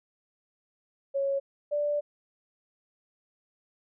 sine tone pair in turn, 552 / 586.9 Hz, C#5 / D5, -7 / -1 cents, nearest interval minor second, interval 106 cents, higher second, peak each -25 dBFS, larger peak neither, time 1.14-1.4 / 1.71-2.01 s, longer second, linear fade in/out 20 ms, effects none

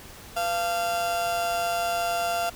35% pulse tone with amplitude modulation, 690 Hz, F5, 21 cents flat, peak -20 dBFS, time 0.36-2.5 s, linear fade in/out 10 ms, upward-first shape sine, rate 193 Hz, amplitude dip 55%, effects pink hiss -45 dBFS RMS until 2.55 s

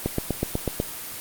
click train, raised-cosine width 2 ms, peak -9 dBFS, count 7, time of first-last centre 0.06-0.801 s, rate 8.1 Hz, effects white hiss -35 dBFS RMS until 1.2 s + Opus 24 kbps

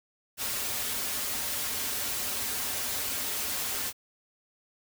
white noise with comb filter, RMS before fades -32 dBFS, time 0.37-3.93 s, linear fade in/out 50 ms, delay 6 ms, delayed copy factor -0.65, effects none

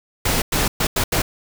pink noise bursts at uneven times, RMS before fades -19 dBFS, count 5, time 0.25-0.42 / 0.52-0.68 / 0.8-0.87 / 0.96-1.04 / 1.12-1.22 s, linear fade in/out 5 ms, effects none

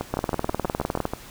two click trains, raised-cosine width 1 ms, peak -9 / -12 dBFS, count 19 / 8, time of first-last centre 0.14-1.054 / 0.01-1.135 s, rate 19.7 / 6.22 Hz, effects pink hiss -44 dBFS RMS until 1.3 s

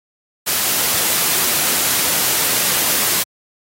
white noise, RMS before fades -17 dBFS, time 0.46-3.24 s, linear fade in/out 20 ms, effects high-pass 100 Hz 12 dB/octave + AAC 48 kbps

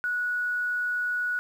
sine tone with quantisation, 1466 Hz, F#6, 16 cents flat, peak -25 dBFS, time 0.04-1.39 s, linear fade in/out 0 ms, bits 9, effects none

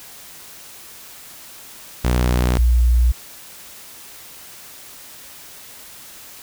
sawtooth / sine tone pair in turn, 61.3 / 59.97 Hz, B1 / A#1, -12 / +50 cents, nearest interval unison, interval 38 cents, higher first, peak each -11 dBFS, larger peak neither, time 2.04-2.58 / 2.58-3.12 s, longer neither, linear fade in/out 10 ms, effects white hiss -40 dBFS RMS until 6.42 s

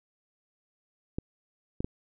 clicks, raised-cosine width 3 ms, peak -18 dBFS, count 3, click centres 1.185 / 1.805 / 1.845 s, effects none

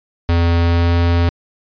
square tone with pitch glide, 85 to 85.74 Hz, F2 to F2, -46 to -31 cents, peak -12 dBFS, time 0.29-1.29 s, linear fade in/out 0 ms, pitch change +15 cents, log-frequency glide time 0.58-0.97 s, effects resampled to 11025 Hz

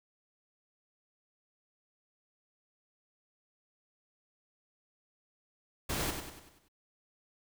pink noise with echo, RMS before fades -34 dBFS, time 5.89-6.11 s, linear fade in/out 10 ms, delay 96 ms, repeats 6, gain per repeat -6 dB, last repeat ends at 6.686 s, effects none

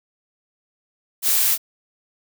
blue noise, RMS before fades -18 dBFS, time 1.22-1.58 s, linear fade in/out 50 ms, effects none

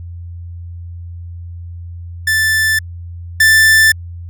45% pulse tone pair in turn, 1760 / 1766.4 Hz, A6 / A6, 0 / +6 cents, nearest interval unison, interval 6 cents, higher second, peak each -11 / -6 dBFS, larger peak second, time 2.27-2.79 / 3.4-3.92 s, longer neither, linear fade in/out 5 ms, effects added 86 Hz sine -26 dBFS peak until 4.29 s

